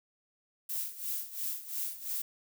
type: noise with tremolo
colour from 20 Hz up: violet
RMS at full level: -34 dBFS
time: 0.69-2.22 s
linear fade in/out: 5 ms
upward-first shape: sine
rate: 2.9 Hz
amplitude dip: 80%
effects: none